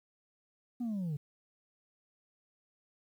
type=linear sweep; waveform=sine; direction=down; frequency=249.4 to 138.59 Hz; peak=-30 dBFS; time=0.8-1.17 s; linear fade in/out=10 ms; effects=tanh soft clip ceiling -32 dBFS + 11-bit